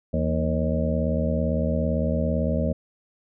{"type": "harmonic tone with a mistuned harmonic", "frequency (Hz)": 77.78, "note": "D#2", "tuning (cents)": 0, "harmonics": [1, 2, 3, 4, 6, 7, 8], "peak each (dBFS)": [-26, -27, -27, -37, -34, -29, -31], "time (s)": [0.13, 2.73], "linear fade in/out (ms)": 10, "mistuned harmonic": 2, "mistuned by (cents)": 93, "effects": []}